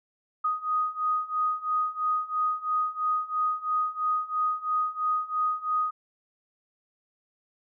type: beating tone pair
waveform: sine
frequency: 1244.5 / 1247.5 Hz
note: D#6 / D#6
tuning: 0 / +4 cents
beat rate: 3 Hz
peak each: -29 / -27 dBFS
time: 0.44-5.91 s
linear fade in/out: 10 ms
effects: none